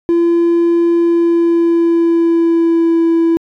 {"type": "tone with pitch glide", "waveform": "triangle", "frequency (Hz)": [340, 331.9], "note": ["F4", "E4"], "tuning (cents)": [-46, 12], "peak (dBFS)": -6, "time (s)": [0.09, 3.37], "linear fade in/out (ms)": 0, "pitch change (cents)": -42, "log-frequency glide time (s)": [0.95, 3.05], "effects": ["tanh soft clip ceiling -3 dBFS"]}